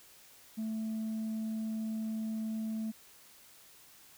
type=tone; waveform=sine; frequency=220 Hz; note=A3; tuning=in tune; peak=-31 dBFS; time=0.57-2.92 s; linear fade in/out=20 ms; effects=tanh soft clip ceiling -32 dBFS + white hiss -58 dBFS RMS until 4.17 s